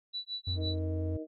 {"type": "tone with tremolo", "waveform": "sine", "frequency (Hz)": 3951, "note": "B7", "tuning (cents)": 0, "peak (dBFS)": -33, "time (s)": [0.13, 0.79], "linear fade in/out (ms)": 20, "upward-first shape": "sine", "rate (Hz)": 5.9, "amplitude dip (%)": 100}
{"type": "tone", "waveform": "triangle", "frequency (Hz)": 87.8, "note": "F2", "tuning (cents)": 10, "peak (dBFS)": -29, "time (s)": [0.47, 1.17], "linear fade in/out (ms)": 5}
{"type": "harmonic tone", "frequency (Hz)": 156.8, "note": "D#3", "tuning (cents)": 14, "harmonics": [2, 3, 4], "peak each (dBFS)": [-38, -42, -44], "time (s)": [0.55, 1.27], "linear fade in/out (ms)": 50}
{"effects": []}